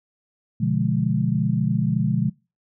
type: chord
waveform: sine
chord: B diminished seventh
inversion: none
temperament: equal with one note detuned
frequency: 123.47 / 146.83 / 174.61 / 209 Hz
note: B2 / D3 / F3 / Ab3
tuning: 0 / 0 / 0 / +11 cents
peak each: -24 dBFS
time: 0.6-2.3 s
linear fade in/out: 10 ms
effects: noise-tail reverb RT60 0.3 s tail -25 dB re dry